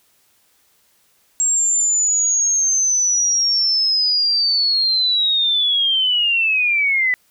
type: linear sweep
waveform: sine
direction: down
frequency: 7570 to 1975.5 Hz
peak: -14 dBFS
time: 1.4-7.14 s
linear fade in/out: 0 ms
effects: white hiss -59 dBFS RMS until 7.3 s